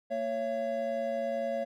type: tone cluster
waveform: triangle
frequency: 228.9 / 554 / 676 Hz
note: A#3 / C#5 / E5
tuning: -31 / -1 / +43 cents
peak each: -38 / -30 / -32 dBFS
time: 0.1-1.65 s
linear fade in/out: 20 ms
effects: none